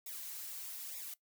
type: noise with flanger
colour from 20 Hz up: blue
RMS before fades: -45 dBFS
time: 0.06-1.14 s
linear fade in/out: 5 ms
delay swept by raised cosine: 0.66 to 5.86 ms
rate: 1.1 Hz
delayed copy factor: -0.85
effects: noise-tail reverb RT60 0.1 s tail -18 dB re dry